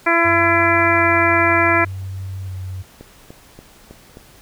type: harmonic tone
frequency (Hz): 336.8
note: E4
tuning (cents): +37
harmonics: 1 / 2 / 3 / 4 / 5 / 6 / 7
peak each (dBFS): -20 / -20 / -20 / -20 / -20 / -20 / -20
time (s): 0.06-1.85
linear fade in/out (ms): 10
type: tone with vibrato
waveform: sine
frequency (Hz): 94.2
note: F#2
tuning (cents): +32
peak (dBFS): -25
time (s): 0.24-2.83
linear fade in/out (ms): 20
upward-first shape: square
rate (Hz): 0.67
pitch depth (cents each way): 18
type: clicks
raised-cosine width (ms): 2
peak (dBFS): -23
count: 5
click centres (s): 3.01 / 3.305 / 3.59 / 3.91 / 4.171
effects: pink hiss -47 dBFS RMS until 4.41 s